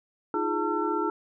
sine tone cluster, 313.1 / 348.1 / 418.6 / 899 / 1349 Hz, D#4 / F4 / G#4 / A5 / E6, +11 / -6 / +14 / +37 / +40 cents, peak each -31 dBFS, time 0.34-1.1 s, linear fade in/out 2 ms, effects none

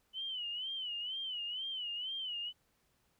sine tone with vibrato, 3000 Hz, F#7, 23 cents sharp, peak -37 dBFS, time 0.13-2.53 s, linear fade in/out 50 ms, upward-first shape sine, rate 2.1 Hz, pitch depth 110 cents each way, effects pink hiss -75 dBFS RMS until 3.19 s

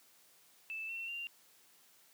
sine tone with pitch steps, 2637 / 2706 / 2778 Hz, E7 / E7 / F7, 0 / +45 / -10 cents, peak -39 dBFS, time 0.7-1.27 s, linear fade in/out 0 ms, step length 190 ms, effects white hiss -65 dBFS RMS until 2.13 s + high-pass 150 Hz 12 dB/octave

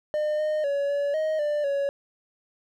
triangle tone with pitch steps, 605 / 613 / 564 / 570 / 626 / 592 / 560 Hz, D#5 / D#5 / C#5 / C#5 / D#5 / D5 / C#5, -49 / -26 / +30 / +48 / +10 / +14 / +18 cents, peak -21 dBFS, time 0.14-1.89 s, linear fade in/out 0 ms, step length 250 ms, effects none

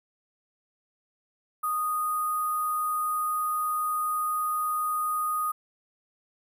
sine tone with sample-and-hold, 1238 Hz, D#6, 9 cents flat, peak -25 dBFS, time 1.63-5.52 s, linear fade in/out 10 ms, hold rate 11025 Hz, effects none

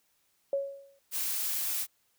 sine tone with exponential decay, 554.4 Hz, C#5, in tune, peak -24 dBFS, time 0.53-0.99 s, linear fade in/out 2 ms, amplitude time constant 100 ms
blue noise, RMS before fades -32 dBFS, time 1.11-1.87 s, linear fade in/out 50 ms
effects white hiss -72 dBFS RMS until 2.18 s

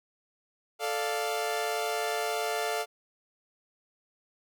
sawtooth chord, D minor, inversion second, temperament equal, 440 / 587.3 / 698.5 Hz, A4 / D5 / F5, 0 / 0 / 0 cents, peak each -29 / -32 / -28 dBFS, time 0.79-2.86 s, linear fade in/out 50 ms, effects none

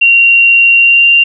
sine tone with pitch glide, 2757 to 2776 Hz, F7 to F7, -23 to -11 cents, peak -3 dBFS, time 0.01-1.24 s, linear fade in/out 10 ms, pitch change +12 cents, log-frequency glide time 0.77-1.07 s, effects none

